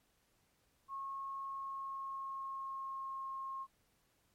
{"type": "tone with pitch glide", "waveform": "sine", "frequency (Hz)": [1089, 1074], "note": ["C#6", "C6"], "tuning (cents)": [-31, 45], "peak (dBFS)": -40, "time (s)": [0.88, 3.67], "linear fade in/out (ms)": 50, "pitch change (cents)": -24, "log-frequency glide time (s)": [1.42, 3.29], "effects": ["pink hiss -75 dBFS RMS until 4.34 s", "MP3 64 kbps"]}